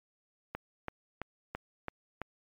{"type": "click train", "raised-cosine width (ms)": 0.5, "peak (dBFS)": -21, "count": 6, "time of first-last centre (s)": [0.55, 2.217], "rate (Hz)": 3, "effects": ["MP3 96 kbps"]}